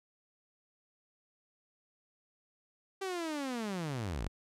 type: linear sweep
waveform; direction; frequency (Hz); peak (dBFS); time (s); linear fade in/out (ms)
sawtooth; down; 393.1 to 38.48; -31; 3.01-4.28; 10
effects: low-pass 10000 Hz 12 dB/octave